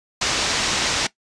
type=low-pass noise; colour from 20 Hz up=white; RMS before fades=-22 dBFS; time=0.21-1.07 s; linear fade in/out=5 ms; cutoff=6300 Hz; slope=24 dB/octave; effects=noise-tail reverb RT60 0.1 s tail -18 dB re dry + resampled to 22050 Hz